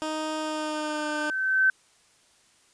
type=tone with pitch glide; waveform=15% pulse; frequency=311.1 to 301 Hz; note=D#4 to D4; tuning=0 to +43 cents; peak=-22 dBFS; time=0.02-1.3 s; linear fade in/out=0 ms; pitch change=-57 cents; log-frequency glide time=0.39-1.09 s
type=tone with exponential growth; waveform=sine; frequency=1538 Hz; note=G6; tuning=33 cents flat; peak=-16 dBFS; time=0.32-1.7 s; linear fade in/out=2 ms; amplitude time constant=300 ms
effects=white hiss -61 dBFS RMS until 2.73 s + resampled to 22050 Hz